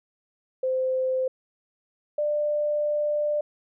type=tone pair in turn; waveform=sine; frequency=518 / 594.5 Hz; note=C5 / D5; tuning=-17 / +21 cents; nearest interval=major second; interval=238 cents; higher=second; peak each=-22 dBFS; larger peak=neither; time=0.63-1.28 / 2.18-3.41 s; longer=second; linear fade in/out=5 ms; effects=none